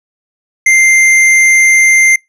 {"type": "tone", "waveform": "square", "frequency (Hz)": 2093, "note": "C7", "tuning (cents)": 0, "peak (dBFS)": -5, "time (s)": [0.66, 2.16], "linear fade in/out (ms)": 5, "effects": ["noise-tail reverb RT60 0.2 s tail -26 dB re dry", "low-pass 10000 Hz 12 dB/octave"]}